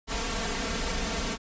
pink noise with comb filter, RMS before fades -30 dBFS, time 0.07-1.38 s, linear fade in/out 50 ms, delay 4.4 ms, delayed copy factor +0.8, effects resampled to 16000 Hz

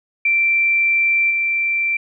sine tone with level steps, 2349 Hz, D7, in tune, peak -13 / -16 dBFS, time 0.25-1.97 s, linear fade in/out 5 ms, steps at 1.3 s, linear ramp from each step 10 ms, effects none

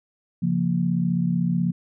sine chord, Bb minor, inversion first, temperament equal, 138.59 / 174.61 / 233.1 Hz, Db3 / F3 / Bb3, 0 / 0 / 0 cents, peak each -27 / -21 / -27 dBFS, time 0.42-1.72 s, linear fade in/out 10 ms, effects none

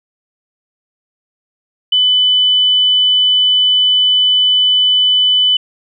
sine tone, 3000 Hz, F#7, 23 cents sharp, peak -8 dBFS, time 1.92-5.57 s, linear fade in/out 5 ms, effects none

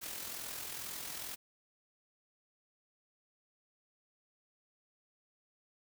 white noise with amplitude modulation, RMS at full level -41 dBFS, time 0.01-1.36 s, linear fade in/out 20 ms, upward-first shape sine, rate 42.3 Hz, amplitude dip 45%, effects none

